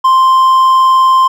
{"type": "tone", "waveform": "triangle", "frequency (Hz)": 1046.5, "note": "C6", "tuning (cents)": 0, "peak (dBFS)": -3, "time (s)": [0.04, 1.28], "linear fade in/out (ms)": 10, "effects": []}